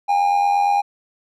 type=tone with amplitude modulation; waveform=triangle; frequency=810 Hz; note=G#5; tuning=43 cents flat; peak=-10 dBFS; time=0.08-0.82 s; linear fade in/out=20 ms; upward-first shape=sine; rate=88.7 Hz; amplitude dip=55%; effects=none